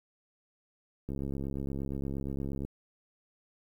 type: click train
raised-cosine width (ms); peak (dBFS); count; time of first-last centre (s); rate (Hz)
3; -24; 108; 1.09-2.65; 68.6
effects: 10-bit